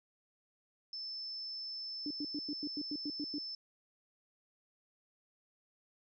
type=tone; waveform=sine; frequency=5274 Hz; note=E8; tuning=in tune; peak=-40 dBFS; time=0.93-3.55 s; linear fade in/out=2 ms
type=tone bursts; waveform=sine; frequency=294.2 Hz; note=D4; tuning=3 cents sharp; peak=-36 dBFS; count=10; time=2.06-3.384 s; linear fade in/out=2 ms; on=46 ms; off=96 ms
effects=none